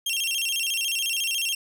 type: tone with vibrato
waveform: sawtooth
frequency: 2960 Hz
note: F#7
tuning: in tune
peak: -21 dBFS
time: 0.06-1.55 s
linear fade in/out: 5 ms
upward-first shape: square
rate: 14 Hz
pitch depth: 140 cents each way
effects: none